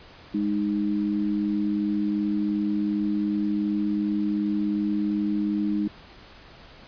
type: tone pair together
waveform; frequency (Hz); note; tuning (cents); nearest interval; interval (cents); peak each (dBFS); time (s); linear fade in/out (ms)
sine; 206.2 / 308.9; G#3 / D#4; -12 / -12; perfect fifth; 700; -25; 0.34-5.88; 5
effects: pink hiss -48 dBFS RMS until 6.87 s + resampled to 11025 Hz